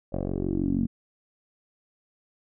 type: tone with low-pass filter sweep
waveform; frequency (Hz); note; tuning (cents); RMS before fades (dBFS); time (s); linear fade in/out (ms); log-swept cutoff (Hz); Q
10% pulse; 46.45; F#1; +7; -27; 0.12-0.87; 20; 560 to 230; 5.7
effects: none